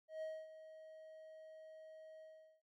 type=tone with ADSR envelope; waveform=triangle; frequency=632 Hz; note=D#5; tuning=27 cents sharp; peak=-39 dBFS; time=0.08-2.62 s; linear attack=140 ms; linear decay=250 ms; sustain=-13 dB; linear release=400 ms; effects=none